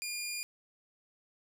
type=tone; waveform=15% pulse; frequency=2417 Hz; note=D7; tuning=49 cents sharp; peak=-29 dBFS; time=0.02-0.43 s; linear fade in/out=0 ms; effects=none